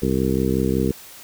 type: harmonic tone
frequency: 65.41 Hz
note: C2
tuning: in tune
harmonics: 1 / 2 / 3 / 4 / 5 / 6 / 7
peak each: -27 / -26 / -23 / -25 / -26 / -25 / -27 dBFS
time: 0.02-0.92 s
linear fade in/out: 5 ms
effects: white hiss -42 dBFS RMS until 1.23 s